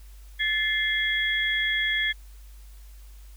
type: tone cluster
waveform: sine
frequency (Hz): 1745 / 2101 / 3329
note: A6 / C7 / G#7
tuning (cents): -15 / +7 / +3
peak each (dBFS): -26 / -27 / -28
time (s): 0.39-2.13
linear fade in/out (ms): 20
effects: added 50 Hz sine -43 dBFS peak until 3.36 s + white hiss -58 dBFS RMS until 3.36 s